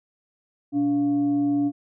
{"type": "tone with frequency modulation", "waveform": "sine", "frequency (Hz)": 287.5, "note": "D4", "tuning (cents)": -37, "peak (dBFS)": -19, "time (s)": [0.72, 1.72], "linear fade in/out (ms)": 50, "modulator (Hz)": 410, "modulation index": 0.28, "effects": []}